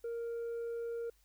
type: tone with tanh clipping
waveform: triangle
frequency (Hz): 466.2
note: A#4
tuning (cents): 0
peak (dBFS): -37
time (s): 0.04-1.1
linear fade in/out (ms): 5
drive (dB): 7
effects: added 50 Hz sine -68 dBFS peak until 1.24 s + white hiss -72 dBFS RMS until 1.24 s